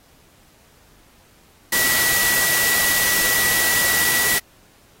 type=tone in noise; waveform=sine; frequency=1944 Hz; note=B6; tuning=28 cents flat; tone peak=-20 dBFS; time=1.72-4.39 s; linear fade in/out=10 ms; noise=white; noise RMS=-20 dBFS; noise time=1.72-4.39 s; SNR=-3 dB; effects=pink hiss -54 dBFS RMS until 5 s + AAC 48 kbps